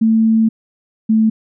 sine tone pair in turn, 222.8 / 220.1 Hz, A3 / A3, +22 / +1 cents, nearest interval unison, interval 21 cents, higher first, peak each -9 dBFS, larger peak neither, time 0.01-0.49 / 1.09-1.3 s, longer first, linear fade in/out 10 ms, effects none

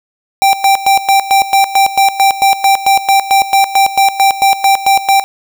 square tone with tremolo, 784 Hz, G5, in tune, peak -6 dBFS, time 0.42-5.24 s, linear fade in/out 0 ms, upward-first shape square, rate 4.5 Hz, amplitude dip 80%, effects 7-bit

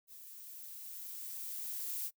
violet noise with level ramp, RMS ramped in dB -53 to -38 dBFS, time 0.07-2.11 s, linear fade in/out 50 ms, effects noise-tail reverb RT60 0.1 s tail -23 dB re dry

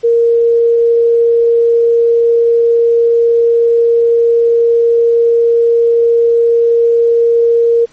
sine tone, 466.2 Hz, A#4, in tune, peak -6 dBFS, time 0.03-7.86 s, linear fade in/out 20 ms, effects pink hiss -47 dBFS RMS until 7.92 s + MP3 32 kbps

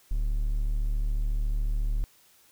triangle tone, 37 Hz, D1, 14 cents sharp, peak -22 dBFS, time 0.11-2.04 s, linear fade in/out 0 ms, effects white hiss -60 dBFS RMS until 2.51 s

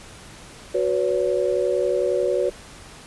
sine chord, F# suspended fourth, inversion none, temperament equal with one note detuned, 370 / 493.9 / 565 Hz, F#4 / B4 / C#5, 0 / 0 / +33 cents, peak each -23 dBFS, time 0.74-2.5 s, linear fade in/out 10 ms, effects pink hiss -43 dBFS RMS until 3.06 s + resampled to 24000 Hz

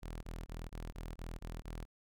sawtooth tone bursts, 41 Hz, E1, 9 cents flat, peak -38 dBFS, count 8, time 0.02-1.854 s, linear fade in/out 20 ms, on 210 ms, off 22 ms, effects none

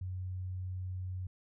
sine tone, 92.2 Hz, F#2, 6 cents flat, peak -36 dBFS, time 0.01-1.27 s, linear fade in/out 5 ms, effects none

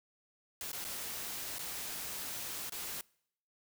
white noise with dropouts, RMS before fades -41 dBFS, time 0.61-3.01 s, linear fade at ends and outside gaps 1 ms, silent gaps 0.717-0.73 / 0.843-0.849 / 1.584-1.592 / 2.696-2.721 s, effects noise-tail reverb RT60 0.7 s tail -25 dB re dry

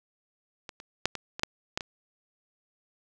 clicks, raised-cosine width 0.2 ms, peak -22 / -26 / -6 / -17 / -19 / -7 / -11 / -18 dBFS, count 8, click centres 0.692 / 0.801 / 1.056 / 1.153 / 1.395 / 1.434 / 1.775 / 1.808 s, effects none

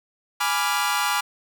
sawtooth chord, G# diminished seventh, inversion none, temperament equal, 830.6 / 987.8 / 1174.7 / 1396.9 Hz, G#5 / B5 / D6 / F6, 0 / 0 / 0 / 0 cents, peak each -23 dBFS, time 0.4-1.21 s, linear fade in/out 10 ms, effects none

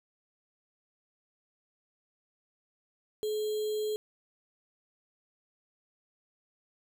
sine tone with sample-and-hold, 426.9 Hz, G#4, 48 cents sharp, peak -29 dBFS, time 3.23-3.96 s, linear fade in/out 0 ms, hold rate 3675 Hz, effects none

